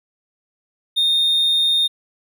triangle tone, 3668 Hz, A#7, 29 cents flat, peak -12 dBFS, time 0.96-1.88 s, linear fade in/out 20 ms, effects tanh soft clip ceiling -8 dBFS

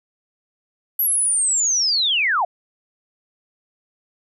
sine linear sweep, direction down, 11840 to 643 Hz, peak -16 dBFS, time 0.99-2.45 s, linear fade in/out 5 ms, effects none

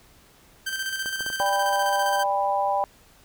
sawtooth tone with tremolo, 1561 Hz, G6, 8 cents flat, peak -22 dBFS, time 0.66-2.24 s, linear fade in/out 10 ms, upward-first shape square, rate 15 Hz, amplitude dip 45%
clicks, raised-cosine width 1 ms, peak -24 dBFS, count 4, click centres 1.059 / 1.207 / 1.264 / 1.302 s
sine chord, G major, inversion second, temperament equal with one note detuned, 587.3 / 798.2 / 987.8 Hz, D5 / G5 / B5, 0 / +31 / 0 cents, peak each -27 / -23 / -27 dBFS, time 1.4-2.84 s, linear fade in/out 0 ms
effects pink hiss -55 dBFS RMS until 3.24 s

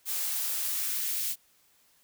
blue noise with high-pass filter sweep, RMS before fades -31 dBFS, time 0.05-1.36 s, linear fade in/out 50 ms, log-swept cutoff 320 to 2600 Hz, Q 0.96, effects white hiss -65 dBFS RMS until 2.03 s

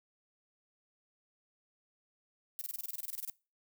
violet noise bursts, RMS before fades -39 dBFS, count 15, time 2.59-3.299 s, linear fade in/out 0 ms, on 23 ms, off 26 ms, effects noise-tail reverb RT60 0.3 s tail -22 dB re dry

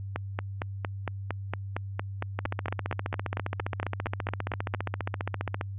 two click trains, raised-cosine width 0.5 ms, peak -15 / -15 dBFS, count 21 / 49, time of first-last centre 0.16-4.747 / 2.39-5.611 s, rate 4.36 / 14.9 Hz, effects added 98 Hz sine -34 dBFS peak until 5.78 s + resampled to 8000 Hz

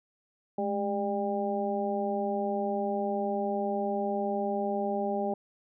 harmonic tone with a mistuned harmonic, 199.8 Hz, G3, 33 cents sharp, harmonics 1 / 2 / 3 / 4, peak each -33 / -33 / -33 / -33 dBFS, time 0.58-5.34 s, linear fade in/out 5 ms, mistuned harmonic 1, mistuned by +85 cents, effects none

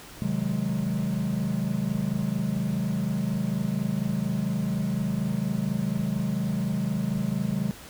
triangle chord, Ab dominant seventh, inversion first, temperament equal with one note detuned, 130.81 / 155.56 / 185 / 209.2 Hz, C3 / Eb3 / Gb3 / Ab3, 0 / 0 / 0 / +13 cents, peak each -30 / -30 / -27 / -27 dBFS, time 0.22-7.71 s, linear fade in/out 0 ms, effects pink hiss -45 dBFS RMS until 7.89 s

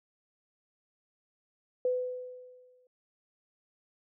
sine tone with exponential decay, 502 Hz, B4, 28 cents sharp, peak -24 dBFS, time 1.85-2.87 s, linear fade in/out 2 ms, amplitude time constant 220 ms, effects none

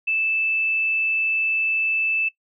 sine tone, 2634 Hz, E7, 2 cents flat, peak -19 dBFS, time 0.07-2.29 s, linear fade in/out 10 ms, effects noise-tail reverb RT60 0.1 s tail -18 dB re dry

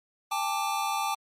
square chord, G suspended second, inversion none, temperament equal with one note detuned, 800 / 880 / 1174.7 Hz, G5 / A5 / D6, +35 / 0 / 0 cents, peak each -32 dBFS, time 0.31-1.15 s, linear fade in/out 10 ms, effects MP3 64 kbps

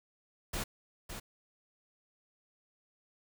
pink noise with echo, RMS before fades -36 dBFS, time 0.53-0.64 s, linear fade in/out 10 ms, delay 560 ms, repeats 1, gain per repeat -7 dB, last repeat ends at 1.2 s, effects none

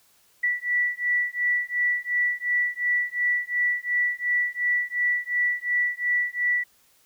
sine beating tone pair, 1956 / 1958.8 Hz, B6 / B6, -17 / -15 cents, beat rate 2.8 Hz, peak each -25 dBFS, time 0.43-6.64 s, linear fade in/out 10 ms, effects white hiss -61 dBFS RMS until 7.05 s

